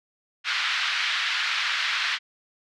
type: band-pass noise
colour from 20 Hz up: pink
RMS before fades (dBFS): -26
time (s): 0.44-2.19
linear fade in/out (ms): 50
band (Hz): 1400 to 4200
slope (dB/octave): 24
effects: none